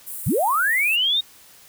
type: high-pass noise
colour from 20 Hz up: pink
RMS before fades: -33 dBFS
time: 0.06-0.97 s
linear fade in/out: 20 ms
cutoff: 8600 Hz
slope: 48 dB/octave
type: linear sweep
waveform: sine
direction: up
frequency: 73.42 to 3769 Hz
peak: -17 dBFS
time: 0.26-1.21 s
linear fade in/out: 10 ms
effects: white hiss -49 dBFS RMS until 1.68 s